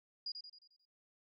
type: tone with echo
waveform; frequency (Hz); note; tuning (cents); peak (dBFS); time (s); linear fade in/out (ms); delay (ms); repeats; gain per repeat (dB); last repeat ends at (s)
sine; 4869; D#8; -38; -38; 0.26-0.32; 5; 89; 6; -6; 0.854
effects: none